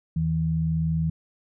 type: tone pair together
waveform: sine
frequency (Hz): 80.35 / 160.9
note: E2 / E3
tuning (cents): -44 / -42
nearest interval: octave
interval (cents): 1202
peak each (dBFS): -29 / -22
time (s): 0.16-1.1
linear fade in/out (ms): 5
effects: none